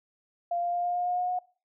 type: tone with pitch steps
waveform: sine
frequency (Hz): 694 / 698.4 / 702.9 / 707.4 / 711.9 / 716.4 / 721 / 725.6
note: F5 / F5 / F5 / F5 / F5 / F5 / F#5 / F#5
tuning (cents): -11 / 0 / +11 / +22 / +33 / +44 / -45 / -34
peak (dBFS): -26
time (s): 0.51-1.39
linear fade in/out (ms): 5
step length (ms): 110
effects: noise-tail reverb RT60 0.4 s tail -22 dB re dry